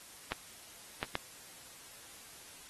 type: clicks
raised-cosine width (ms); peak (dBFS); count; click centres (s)
0.3; -17; 3; 0.32 / 1.029 / 1.154
effects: white hiss -53 dBFS RMS until 2.69 s + AAC 32 kbps